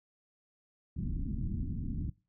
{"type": "low-pass noise", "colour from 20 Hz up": "pink", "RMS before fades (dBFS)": -35, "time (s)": [0.96, 2.1], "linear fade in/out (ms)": 10, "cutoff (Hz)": 280, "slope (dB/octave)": 48, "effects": ["noise-tail reverb RT60 0.3 s tail -21 dB re dry"]}